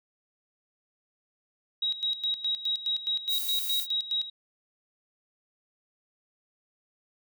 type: tone with tremolo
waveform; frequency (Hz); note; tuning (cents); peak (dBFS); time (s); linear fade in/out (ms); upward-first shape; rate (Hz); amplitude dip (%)
sine; 3820; A#7; +42; -25; 1.82-4.3; 5; square; 4.8; 75
type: noise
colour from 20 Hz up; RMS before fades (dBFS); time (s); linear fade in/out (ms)
violet; -33; 3.28-3.87; 50
effects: none